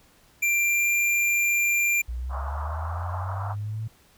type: tone with pitch glide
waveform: square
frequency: 2367 to 2381 Hz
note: D7 to D7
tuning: +13 to +23 cents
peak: -21 dBFS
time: 0.42-2.02 s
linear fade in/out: 10 ms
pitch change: +10 cents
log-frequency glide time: 0.52-0.89 s
type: linear sweep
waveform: sine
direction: up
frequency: 58.27 to 112.1 Hz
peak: -28 dBFS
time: 2.08-3.88 s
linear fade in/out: 10 ms
type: band-pass noise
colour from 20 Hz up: white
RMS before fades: -36 dBFS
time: 2.29-3.56 s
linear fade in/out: 50 ms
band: 620 to 1300 Hz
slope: 48 dB/octave
effects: pink hiss -58 dBFS RMS until 4.17 s